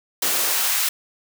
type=noise with high-pass filter sweep; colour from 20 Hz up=white; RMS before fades=-21 dBFS; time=0.22-0.89 s; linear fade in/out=5 ms; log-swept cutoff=230 to 1400 Hz; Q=0.96; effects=none

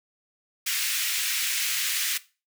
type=high-pass noise; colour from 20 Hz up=pink; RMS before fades=-27 dBFS; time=0.66-2.18 s; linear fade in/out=10 ms; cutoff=1900 Hz; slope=24 dB/octave; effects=noise-tail reverb RT60 0.3 s tail -17 dB re dry

